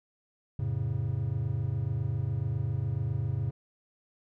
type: chord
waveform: triangle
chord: F augmented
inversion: none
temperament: just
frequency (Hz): 87.31 / 109.13 / 136.42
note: F2 / A2 / C#3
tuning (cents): 0 / -14 / -27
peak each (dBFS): -34 / -29 / -30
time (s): 0.59-3.51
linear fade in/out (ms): 5
effects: none